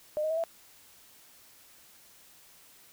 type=tone with pitch steps; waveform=sine; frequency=607 / 625.5 / 644.6 / 664.2 Hz; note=D#5 / D#5 / E5 / E5; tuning=-43 / +9 / -39 / +13 cents; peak=-27 dBFS; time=0.17-0.438 s; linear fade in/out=0 ms; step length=67 ms; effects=white hiss -57 dBFS RMS until 2.92 s